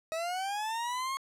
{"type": "linear sweep", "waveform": "40% pulse", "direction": "up", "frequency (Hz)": [634, 1093], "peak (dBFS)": -31, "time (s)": [0.12, 1.17], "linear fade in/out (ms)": 0, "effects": ["low-pass 11000 Hz 12 dB/octave"]}